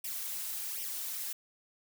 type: noise with flanger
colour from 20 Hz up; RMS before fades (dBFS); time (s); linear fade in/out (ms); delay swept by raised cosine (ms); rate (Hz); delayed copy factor
blue; -38; 0.04-1.33; 5; 0.35 to 4.85; 1.3; +0.85
effects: none